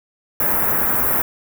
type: band-stop noise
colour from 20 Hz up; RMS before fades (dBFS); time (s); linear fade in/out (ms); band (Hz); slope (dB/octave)
white; -18; 0.4-1.22; 2; 1700 to 13000; 24
effects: none